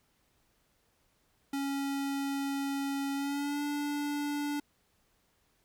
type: tone with pitch glide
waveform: square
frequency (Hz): 277.2 to 290.8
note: C#4 to D4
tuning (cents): 0 to -17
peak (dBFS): -32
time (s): 1.53-4.6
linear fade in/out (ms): 5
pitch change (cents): +83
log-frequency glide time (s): 3.14-3.62
effects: pink hiss -72 dBFS RMS until 5.64 s